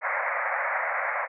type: band-pass noise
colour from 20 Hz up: white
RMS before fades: -28 dBFS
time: 0.01-1.28 s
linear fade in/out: 50 ms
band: 520 to 2200 Hz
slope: 96 dB/octave
effects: none